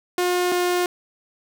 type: tone pair in turn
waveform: sawtooth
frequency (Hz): 357.9 / 356.4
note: F4 / F4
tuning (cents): +42 / +35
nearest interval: unison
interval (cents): 7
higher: first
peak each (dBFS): -15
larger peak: neither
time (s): 0.18-0.52 / 0.52-0.86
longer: neither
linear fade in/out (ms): 2
effects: none